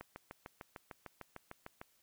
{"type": "click train", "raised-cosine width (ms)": 0.5, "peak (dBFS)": -30, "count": 13, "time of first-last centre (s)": [0.01, 1.815], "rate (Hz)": 6.65, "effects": ["white hiss -72 dBFS RMS until 2.02 s"]}